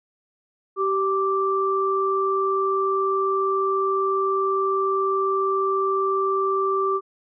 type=tone pair together; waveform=sine; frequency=387.5 / 1173 Hz; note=G4 / D6; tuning=-20 / -2 cents; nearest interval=octave + perfect fifth; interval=1918 cents; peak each=-22 dBFS; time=0.76-7.01 s; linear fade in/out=50 ms; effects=none